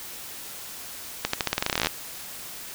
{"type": "accelerating click train", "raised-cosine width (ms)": 0.2, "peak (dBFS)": -5, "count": 18, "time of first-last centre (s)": [1.25, 1.87], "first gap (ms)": 84, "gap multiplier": 0.88, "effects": ["white hiss -39 dBFS RMS until 2.74 s"]}